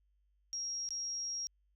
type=tone with dropouts; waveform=sine; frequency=5610 Hz; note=F8; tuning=7 cents sharp; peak=-36 dBFS; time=0.53-1.47 s; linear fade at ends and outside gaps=0 ms; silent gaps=0.889-0.906 s; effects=added 50 Hz sine -70 dBFS peak until 1.75 s